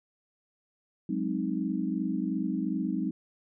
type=chord; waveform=sine; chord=Ab dominant seventh; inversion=third; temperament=equal; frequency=185 / 207.7 / 261.6 / 311.1 Hz; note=Gb3 / Ab3 / C4 / Eb4; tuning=0 / 0 / 0 / 0 cents; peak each=-33 dBFS; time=1.09-3.11 s; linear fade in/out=5 ms; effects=none